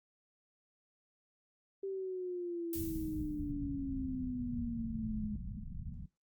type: exponential sweep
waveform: sine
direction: down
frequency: 392 to 207.7 Hz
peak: -36 dBFS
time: 1.83-5.36 s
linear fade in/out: 5 ms
type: noise with exponential decay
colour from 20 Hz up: violet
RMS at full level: -40 dBFS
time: 2.73-3.52 s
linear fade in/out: 2 ms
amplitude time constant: 170 ms
type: low-pass noise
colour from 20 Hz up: pink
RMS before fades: -43 dBFS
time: 2.75-6.06 s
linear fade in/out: 5 ms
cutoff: 230 Hz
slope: 96 dB/octave
effects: noise-tail reverb RT60 0.2 s tail -22 dB re dry + Opus 48 kbps